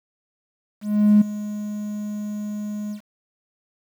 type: tone with ADSR envelope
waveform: triangle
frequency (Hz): 209.1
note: G#3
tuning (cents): +12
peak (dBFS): -6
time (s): 0.81-3.01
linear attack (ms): 400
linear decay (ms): 11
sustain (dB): -18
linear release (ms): 94
effects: tanh soft clip ceiling -7 dBFS + 8-bit